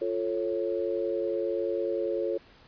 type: chord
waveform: sine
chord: F augmented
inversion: none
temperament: equal with one note detuned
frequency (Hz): 349.2 / 440 / 549.6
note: F4 / A4 / C#5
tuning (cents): 0 / 0 / -15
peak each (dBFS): -31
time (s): 0.01-2.38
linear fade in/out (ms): 10
effects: pink hiss -56 dBFS RMS until 2.67 s + resampled to 11025 Hz